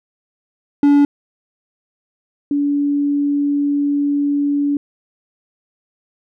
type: tone pair in turn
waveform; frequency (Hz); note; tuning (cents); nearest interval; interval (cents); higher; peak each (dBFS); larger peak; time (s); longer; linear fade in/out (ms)
triangle / sine; 286.7 / 286.7; D4 / D4; -42 / -42; unison; 0; neither; -6 / -14; first; 0.83-1.05 / 2.51-4.77; second; 2
effects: none